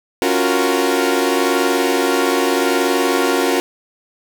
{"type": "chord", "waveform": "sawtooth", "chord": "Gb major seventh", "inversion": "second", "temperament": "equal", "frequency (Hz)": [277.2, 349.2, 370, 466.2], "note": ["Db4", "F4", "Gb4", "Bb4"], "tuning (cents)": [0, 0, 0, 0], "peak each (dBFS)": -16, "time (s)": [0.22, 3.6], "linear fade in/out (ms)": 0, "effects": []}